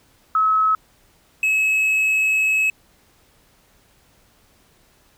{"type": "tone pair in turn", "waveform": ["sine", "triangle"], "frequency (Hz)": [1288, 2576], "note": ["E6", "E7"], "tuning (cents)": [-41, -41], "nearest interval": "octave", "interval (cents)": 1200, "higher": "second", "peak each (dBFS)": -14, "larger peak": "neither", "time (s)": [[0.35, 0.75], [1.43, 2.7]], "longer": "second", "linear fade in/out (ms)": 2, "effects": ["pink hiss -57 dBFS RMS until 5.17 s"]}